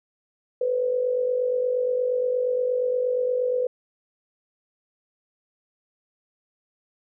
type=tone with amplitude modulation; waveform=sine; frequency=500 Hz; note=B4; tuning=21 cents sharp; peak=-18 dBFS; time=0.61-3.67 s; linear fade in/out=5 ms; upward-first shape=sine; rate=48.5 Hz; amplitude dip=60%; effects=none